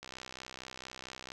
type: click train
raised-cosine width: 0.2 ms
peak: -26 dBFS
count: 84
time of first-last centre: 0.03-1.319 s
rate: 64.4 Hz
effects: none